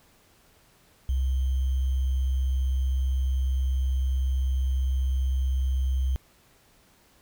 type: tone with sample-and-hold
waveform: sine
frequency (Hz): 65.41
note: C2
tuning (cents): 0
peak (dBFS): -22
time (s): 1.09-6.16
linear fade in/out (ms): 0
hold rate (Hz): 3150
effects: pink hiss -60 dBFS RMS until 7.21 s